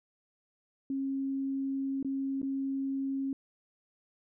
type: tone with dropouts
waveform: sine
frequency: 271.1 Hz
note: C#4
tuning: 38 cents flat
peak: -30 dBFS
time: 0.9-3.33 s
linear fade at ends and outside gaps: 2 ms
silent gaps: 2.028-2.047 / 2.417-2.429 s
effects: none